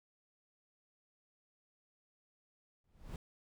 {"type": "noise with exponential growth", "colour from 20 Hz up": "brown", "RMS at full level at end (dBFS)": -39, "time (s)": [2.84, 3.16], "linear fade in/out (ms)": 2, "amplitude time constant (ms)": 68, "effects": []}